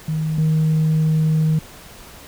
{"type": "tone pair in turn", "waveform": "sine", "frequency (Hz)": [157, 157], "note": ["D#3", "D#3"], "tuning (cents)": [16, 16], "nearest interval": "unison", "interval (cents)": 0, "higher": "neither", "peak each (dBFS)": [-18, -12], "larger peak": "second", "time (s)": [[0.08, 0.38], [0.38, 1.59]], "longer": "second", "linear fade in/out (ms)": 5, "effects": ["tanh soft clip ceiling -12 dBFS", "pink hiss -41 dBFS RMS until 2.27 s"]}